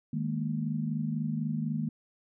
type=chord; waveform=sine; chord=D# suspended fourth; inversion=none; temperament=equal with one note detuned; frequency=155.56 / 207.7 / 231.7 Hz; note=D#3 / G#3 / A#3; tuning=0 / 0 / -10 cents; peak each=-32 / -35 / -33 dBFS; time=0.13-1.89 s; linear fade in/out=5 ms; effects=none